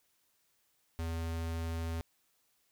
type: tone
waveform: square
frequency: 82.41 Hz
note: E2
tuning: in tune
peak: -35 dBFS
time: 0.99-2.01 s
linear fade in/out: 0 ms
effects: white hiss -74 dBFS RMS until 2.71 s